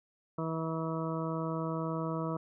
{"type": "harmonic tone", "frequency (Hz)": 161.8, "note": "E3", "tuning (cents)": -32, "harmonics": [1, 2, 3, 4, 6, 7, 8], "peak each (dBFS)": [-35, -38, -40, -41, -43, -43, -44], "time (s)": [0.38, 2.37], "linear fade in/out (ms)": 5, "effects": []}